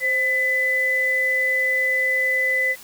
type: tone pair together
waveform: sine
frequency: 523.3 / 2003 Hz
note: C5 / B6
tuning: 0 / +24 cents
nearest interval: octave + major seventh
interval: 2324 cents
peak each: -28 / -18 dBFS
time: 0-2.76 s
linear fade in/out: 50 ms
effects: white hiss -43 dBFS RMS until 2.83 s